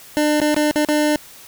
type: tone with dropouts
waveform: 25% pulse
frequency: 300 Hz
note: D4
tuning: 37 cents sharp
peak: -11 dBFS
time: 0.17-1.16 s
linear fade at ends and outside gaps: 0 ms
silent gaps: 0.401-0.416 / 0.544-0.564 / 0.711-0.758 / 0.849-0.887 s
effects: white hiss -42 dBFS RMS until 1.47 s